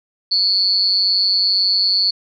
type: tone with amplitude modulation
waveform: sine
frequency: 4435 Hz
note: C#8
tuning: in tune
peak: -9 dBFS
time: 0.31-2.11 s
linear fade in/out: 10 ms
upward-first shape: sine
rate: 192 Hz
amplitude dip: 95%
effects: none